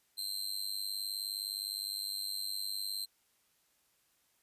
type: tone with amplitude modulation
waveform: sawtooth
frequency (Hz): 4132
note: C8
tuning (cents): -22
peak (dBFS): -29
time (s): 0.17-3.06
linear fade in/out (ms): 20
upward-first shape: sine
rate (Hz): 99.5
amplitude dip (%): 100
effects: white hiss -73 dBFS RMS until 4.42 s + resampled to 32000 Hz